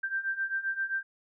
sine beating tone pair, 1568 / 1575.6 Hz, G6 / G6, 0 / +8 cents, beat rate 7.6 Hz, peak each -34 / -31 dBFS, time 0.03-1.03 s, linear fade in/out 10 ms, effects none

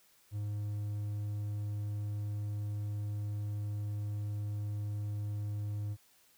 triangle tone, 103.83 Hz, G#2, in tune, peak -32 dBFS, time 0.31-5.97 s, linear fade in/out 50 ms, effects white hiss -66 dBFS RMS until 6.37 s

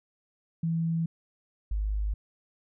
sine tone pair in turn, 164.81 / 51.63 Hz, E3 / G#1, 0 / -9 cents, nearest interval octave + minor sixth, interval 2009 cents, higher first, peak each -25 / -26 dBFS, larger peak first, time 0.63-1.06 / 1.71-2.14 s, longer neither, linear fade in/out 5 ms, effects none

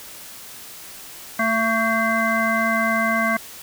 harmonic tone with a mistuned harmonic, 224.5 Hz, A3, 35 cents sharp, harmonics 1 / 3 / 5 / 7 / 9, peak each -24 / -24 / -24 / -24 / -24 dBFS, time 1.39-3.37 s, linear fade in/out 5 ms, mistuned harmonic 9, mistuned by +34 cents, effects white hiss -39 dBFS RMS until 3.62 s

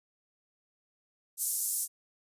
white band-pass noise, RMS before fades -32 dBFS, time 1.37-1.88 s, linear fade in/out 50 ms, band 7100 to 13000 Hz, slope 24 dB/octave, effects resampled to 32000 Hz

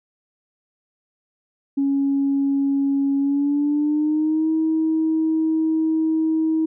sine tone with pitch glide, 277.2 to 318.4 Hz, C#4 to D#4, 0 to +40 cents, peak -16 dBFS, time 1.77-6.66 s, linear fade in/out 10 ms, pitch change +240 cents, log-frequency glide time 3.18-4.5 s, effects tanh soft clip ceiling -12 dBFS

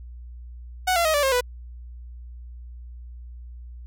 sawtooth tone with pitch steps, 740 / 682.5 / 629.5 / 580.6 / 535.5 / 493.9 Hz, F#5 / F5 / D#5 / D5 / C5 / B4, 0 / -40 / +20 / -20 / +40 / 0 cents, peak -15 dBFS, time 0.87-1.41 s, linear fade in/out 10 ms, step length 90 ms, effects added 60 Hz sine -37 dBFS peak until 3.86 s

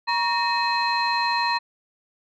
sine tone cluster, 948 / 1114 / 1840 / 2550 / 4140 Hz, A#5 / C#6 / A#6 / D#7 / C8, +29 / +8 / -23 / +42 / -19 cents, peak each -22 / -30 / -27 / -30 / -27 dBFS, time 0.07-1.59 s, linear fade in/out 20 ms, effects tanh soft clip ceiling -12 dBFS

